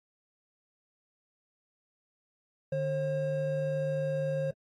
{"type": "tone pair together", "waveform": "triangle", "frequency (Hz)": [150.04, 537], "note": ["D3", "C5"], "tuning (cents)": [37, 45], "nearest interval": "octave + minor seventh", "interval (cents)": 2208, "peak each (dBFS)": [-31, -28], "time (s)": [2.72, 4.51], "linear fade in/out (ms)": 5, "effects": ["AAC 32 kbps"]}